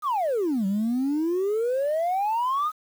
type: exponential two-way sweep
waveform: sine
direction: down then up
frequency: 1282 to 189.1 to 1282 Hz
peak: -20 dBFS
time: 0.02-2.72 s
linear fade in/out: 50 ms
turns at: 0.66 s
effects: tanh soft clip ceiling -20 dBFS + 8-bit